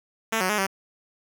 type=tone with pitch steps; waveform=5% pulse; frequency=223.4 / 185.2 / 210.4 / 193.4 Hz; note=A3 / F#3 / G#3 / G3; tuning=+27 / +2 / +23 / -23 cents; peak=-11 dBFS; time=0.32-0.668 s; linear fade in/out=10 ms; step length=87 ms; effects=none